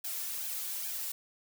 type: noise with flanger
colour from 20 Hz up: blue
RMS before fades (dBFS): -37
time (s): 0.04-1.12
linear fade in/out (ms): 5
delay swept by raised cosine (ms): 1.2 to 2.8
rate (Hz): 2.4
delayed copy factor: +0.6
effects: none